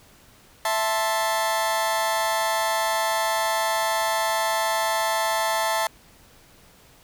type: chord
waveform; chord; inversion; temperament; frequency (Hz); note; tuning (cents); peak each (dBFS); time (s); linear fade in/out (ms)
sawtooth; A minor; second; just; 660 / 880 / 1056; E5 / A5 / C6; +2 / 0 / +16; -22 / -20 / -26; 0.65-5.87; 2
effects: pink hiss -53 dBFS RMS until 7.03 s